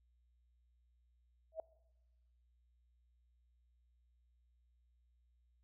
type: tone with exponential growth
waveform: sine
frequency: 643 Hz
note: E5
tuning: 43 cents flat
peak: -35 dBFS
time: 1.52-1.6 s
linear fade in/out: 2 ms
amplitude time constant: 17 ms
effects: noise-tail reverb RT60 1.0 s tail -21 dB re dry + added 60 Hz sine -70 dBFS peak until 5.63 s